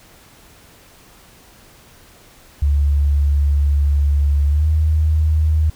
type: tone with pitch glide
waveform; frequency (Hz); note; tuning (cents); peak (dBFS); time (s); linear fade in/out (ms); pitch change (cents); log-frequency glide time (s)
sine; 71.7 to 77.74; D2 to D#2; -41 to -1; -12; 2.62-5.7; 5; +140; 4.48-4.67
effects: pink hiss -47 dBFS RMS until 5.75 s